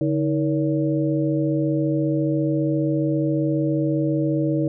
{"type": "tone cluster", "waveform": "sine", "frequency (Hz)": [144.3, 316.9, 471.3, 566], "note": ["D3", "D#4", "A#4", "C#5"], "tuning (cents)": [-30, 32, 19, 36], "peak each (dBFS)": [-23, -21, -29, -28], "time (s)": [0.01, 4.68], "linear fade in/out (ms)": 2, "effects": []}